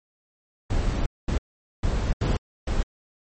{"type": "noise bursts at uneven times", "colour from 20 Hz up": "brown", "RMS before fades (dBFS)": -23, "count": 5, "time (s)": [[0.7, 1.06], [1.28, 1.38], [1.83, 2.13], [2.21, 2.37], [2.67, 2.83]], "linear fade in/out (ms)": 5, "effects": ["MP3 32 kbps"]}